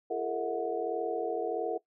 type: tone cluster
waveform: sine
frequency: 341.2 / 415.3 / 456.8 / 647 / 730 Hz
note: F4 / G#4 / A#4 / E5 / F#5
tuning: -40 / 0 / -35 / -32 / -24 cents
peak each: -38 / -38 / -32 / -38 / -36 dBFS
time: 0.1-1.78 s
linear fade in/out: 10 ms
effects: noise-tail reverb RT60 0.1 s tail -19 dB re dry